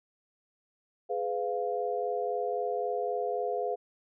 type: chord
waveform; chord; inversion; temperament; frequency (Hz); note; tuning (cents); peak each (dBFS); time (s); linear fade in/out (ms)
sine; F diminished; first; just; 419.1 / 502.9 / 698.5; Ab4 / Cb5 / F5; +16 / +31 / 0; -33; 1.09-3.76; 20
effects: none